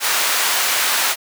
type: high-pass noise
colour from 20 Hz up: pink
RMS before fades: -18 dBFS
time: 0-1.16 s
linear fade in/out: 50 ms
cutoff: 1000 Hz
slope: 12 dB/octave
effects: none